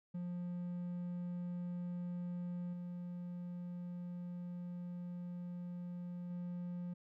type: tone with level steps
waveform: triangle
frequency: 176.4 Hz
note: F3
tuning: 18 cents sharp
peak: -37 / -40 / -38 dBFS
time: 0.14-6.94 s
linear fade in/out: 10 ms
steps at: 2.73 / 6.3 s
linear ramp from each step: 5 ms
effects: none